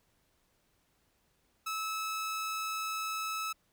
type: tone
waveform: sawtooth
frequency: 1300 Hz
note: E6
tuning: 24 cents flat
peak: -30 dBFS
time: 1.66-3.53 s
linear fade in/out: 10 ms
effects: pink hiss -73 dBFS RMS until 3.72 s